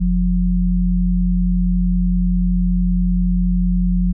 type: tone pair together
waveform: sine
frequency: 44.71 / 179.3 Hz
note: F1 / F3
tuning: +41 / +46 cents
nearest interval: 2 octaves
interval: 2405 cents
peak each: -16 dBFS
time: 0-4.13 s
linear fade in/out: 20 ms
effects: none